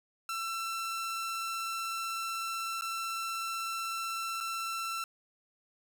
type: tone with dropouts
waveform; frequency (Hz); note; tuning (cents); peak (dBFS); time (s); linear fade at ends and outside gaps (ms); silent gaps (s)
sawtooth; 1342; E6; +31; -30; 0.29-5.04; 2; 2.811-2.82 / 4.404-4.408
effects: none